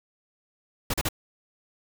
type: noise bursts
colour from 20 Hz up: pink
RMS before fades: -26 dBFS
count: 3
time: 0.9-1.088 s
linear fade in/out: 5 ms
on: 38 ms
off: 37 ms
effects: none